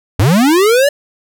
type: linear sweep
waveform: square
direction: up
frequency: 81.4 to 587.3 Hz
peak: -8 dBFS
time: 0.19-0.89 s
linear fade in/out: 5 ms
effects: none